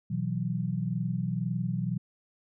sine chord, B suspended fourth, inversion none, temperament equal with one note detuned, 123.47 / 163.11 / 185 Hz, B2 / E3 / F#3, 0 / -18 / 0 cents, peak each -32 dBFS, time 0.1-1.98 s, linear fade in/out 10 ms, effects none

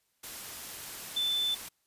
sine tone in noise, 3520 Hz, A7, in tune, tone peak -27 dBFS, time 1.16-1.55 s, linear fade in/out 10 ms, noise white, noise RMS -42 dBFS, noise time 0.23-1.69 s, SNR +12 dB, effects white hiss -75 dBFS RMS until 1.86 s + resampled to 32000 Hz

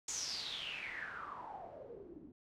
white noise with low-pass filter sweep, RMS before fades -45 dBFS, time 0.08-2.32 s, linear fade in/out 5 ms, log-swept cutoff 7000 to 260 Hz, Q 8.5, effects none

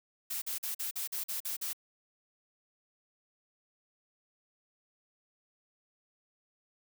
blue noise bursts, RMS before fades -36 dBFS, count 9, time 0.3-1.732 s, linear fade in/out 10 ms, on 120 ms, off 44 ms, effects none

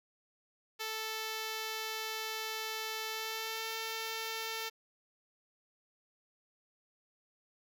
5% pulse tone with pitch glide, 440 to 447.2 Hz, A4 to A4, 0 to +28 cents, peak -25 dBFS, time 0.79-4.7 s, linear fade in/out 20 ms, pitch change +28 cents, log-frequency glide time 3.1-3.69 s, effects none

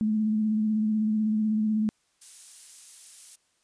sine tone with vibrato, 215.6 Hz, A3, 35 cents flat, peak -22 dBFS, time 0.01-1.89 s, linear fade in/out 0 ms, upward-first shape sine, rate 16 Hz, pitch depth 29 cents each way
violet noise, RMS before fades -41 dBFS, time 2.21-3.36 s, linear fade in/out 10 ms
effects white hiss -70 dBFS RMS until 3.63 s + resampled to 22050 Hz

